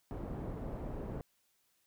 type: low-pass noise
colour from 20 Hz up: pink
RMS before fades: -41 dBFS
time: 0.11-1.21 s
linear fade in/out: 0 ms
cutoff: 610 Hz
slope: 12 dB/octave
effects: white hiss -75 dBFS RMS until 1.86 s